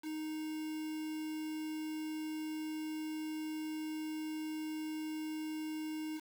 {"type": "tone with quantisation", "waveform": "triangle", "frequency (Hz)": 311.1, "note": "D#4", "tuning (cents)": 0, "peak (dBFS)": -36, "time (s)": [0.02, 6.21], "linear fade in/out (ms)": 50, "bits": 8, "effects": []}